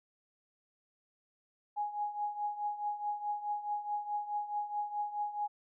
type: tone with tremolo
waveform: sine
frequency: 830.6 Hz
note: G#5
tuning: in tune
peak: -30 dBFS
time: 1.76-5.48 s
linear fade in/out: 20 ms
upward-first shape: triangle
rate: 4.7 Hz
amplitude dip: 80%
effects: none